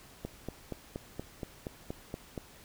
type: click train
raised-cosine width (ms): 2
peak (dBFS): -23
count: 10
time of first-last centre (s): 0.25-2.378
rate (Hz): 4.23
effects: pink hiss -55 dBFS RMS until 2.64 s